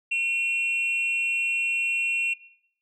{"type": "tone pair together", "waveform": "sine", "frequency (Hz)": [2432, 2730], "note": ["D#7", "F7"], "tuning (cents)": [-40, -40], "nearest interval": "major second", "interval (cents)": 200, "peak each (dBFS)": [-29, -21], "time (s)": [0.11, 2.34], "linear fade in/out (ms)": 10, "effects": ["noise-tail reverb RT60 0.7 s tail -20 dB re dry", "tanh soft clip ceiling -20 dBFS"]}